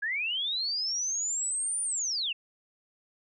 sine linear two-way sweep, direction up then down, 1618 to 9397 to 2585 Hz, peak -28 dBFS, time 0.02-2.33 s, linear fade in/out 10 ms, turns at 1.82 s, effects none

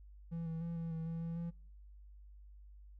triangle tone with pitch steps, 166.8 / 162.8 / 168.4 / 165.7 / 162.1 / 165.2 / 166.4 / 169.3 Hz, E3 / E3 / E3 / E3 / E3 / E3 / E3 / E3, +21 / -21 / +37 / +9 / -29 / +4 / +17 / +46 cents, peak -36 dBFS, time 0.31-1.51 s, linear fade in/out 20 ms, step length 150 ms, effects noise-tail reverb RT60 0.5 s tail -25 dB re dry + added 50 Hz sine -53 dBFS peak until 2.99 s

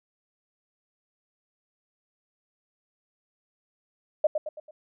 sine tone with echo, 611 Hz, D#5, 32 cents flat, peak -16 dBFS, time 4.24-4.27 s, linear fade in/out 5 ms, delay 110 ms, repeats 4, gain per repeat -7 dB, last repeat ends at 4.71 s, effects none

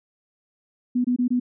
sine tone bursts, 246.9 Hz, B3, in tune, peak -18 dBFS, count 4, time 0.95-1.399 s, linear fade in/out 10 ms, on 95 ms, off 23 ms, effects none

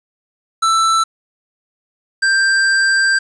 square tone pair in turn, 1327 / 1578.1 Hz, E6 / G6, +11 / +11 cents, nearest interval minor third, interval 300 cents, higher second, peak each -12 dBFS, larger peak neither, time 0.62-1.04 / 2.22-3.19 s, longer second, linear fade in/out 10 ms, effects resampled to 22050 Hz + 7-bit

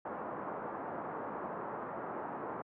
white low-pass noise, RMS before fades -40 dBFS, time 0.05-2.62 s, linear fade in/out 5 ms, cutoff 1200 Hz, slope 24 dB/octave, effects high-pass 200 Hz 12 dB/octave + low-pass 2000 Hz 12 dB/octave

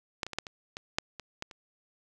clicks, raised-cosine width 0.2 ms, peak -13 / -21 / -21 / -12 / -24 / -21 / -9 / -23 / -18 / -29 dBFS, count 10, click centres 0.232 / 0.266 / 0.333 / 0.386 / 0.468 / 0.769 / 0.985 / 1.197 / 1.424 / 1.512 s, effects none

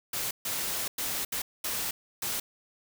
white noise bursts at uneven times, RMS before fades -32 dBFS, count 6, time 0.13-0.31 / 0.45-0.88 / 0.98-1.25 / 1.32-1.42 / 1.64-1.91 / 2.22-2.4 s, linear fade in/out 5 ms, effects none

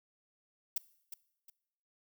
violet noise with echo, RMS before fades -32 dBFS, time 0.76-0.78 s, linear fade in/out 5 ms, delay 360 ms, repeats 2, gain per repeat -11 dB, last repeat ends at 1.5 s, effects noise-tail reverb RT60 0.8 s tail -20 dB re dry

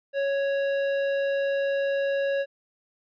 sine tone with hard clipping, 554.4 Hz, C#5, in tune, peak -25 dBFS, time 0.13-2.46 s, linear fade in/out 50 ms, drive 11 dB, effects resampled to 11025 Hz

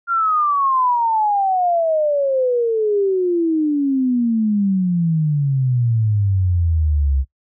sine exponential sweep, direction down, 1400 to 65.41 Hz, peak -14 dBFS, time 0.07-7.25 s, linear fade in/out 50 ms, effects noise-tail reverb RT60 0.1 s tail -20 dB re dry

